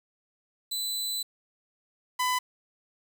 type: tone pair in turn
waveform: sawtooth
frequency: 4000 / 1002.8 Hz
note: B7 / B5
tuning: +21 / +26 cents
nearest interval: 2 octaves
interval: 2395 cents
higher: first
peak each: -26 / -21 dBFS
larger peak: second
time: 0.71-1.23 / 2.19-2.39 s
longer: first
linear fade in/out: 10 ms
effects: 8-bit